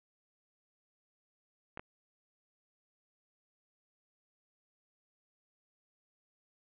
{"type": "clicks", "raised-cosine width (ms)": 0.5, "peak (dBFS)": -27, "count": 2, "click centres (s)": [1.774, 1.795], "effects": ["resampled to 8000 Hz", "11-bit"]}